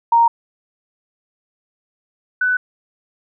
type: tone pair in turn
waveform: sine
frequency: 931 / 1495.9 Hz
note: A#5 / F#6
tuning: -2 / +19 cents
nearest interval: minor sixth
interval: 821 cents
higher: second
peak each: -9 / -14 dBFS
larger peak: first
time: 0.12-0.28 / 2.41-2.57 s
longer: neither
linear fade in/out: 5 ms
effects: none